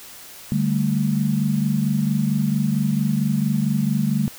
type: chord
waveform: sine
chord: D suspended fourth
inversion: none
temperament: just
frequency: 146.83 / 195.78 / 220.2 Hz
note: D3 / G3 / A3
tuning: 0 / -2 / +2 cents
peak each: -22 dBFS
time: 0.52-4.28 s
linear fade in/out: 0 ms
effects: white hiss -41 dBFS RMS until 4.38 s